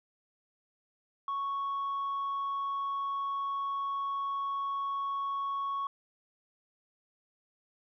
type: tone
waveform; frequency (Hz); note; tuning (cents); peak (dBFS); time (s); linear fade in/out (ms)
sine; 1108.7; C#6; 0; -29; 1.28-5.87; 2
effects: tanh soft clip ceiling -29 dBFS